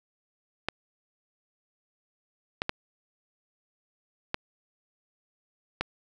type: clicks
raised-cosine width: 0.3 ms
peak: -11 dBFS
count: 5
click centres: 0.686 / 2.619 / 2.694 / 4.344 / 5.81 s
effects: none